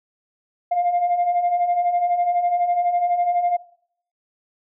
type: beating tone pair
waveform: sine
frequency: 694 / 706 Hz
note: F5 / F5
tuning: -11 / +19 cents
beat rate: 12 Hz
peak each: -23 / -17 dBFS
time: 0.71-3.57 s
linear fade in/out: 10 ms
effects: noise-tail reverb RT60 0.6 s tail -19 dB re dry + tanh soft clip ceiling -13 dBFS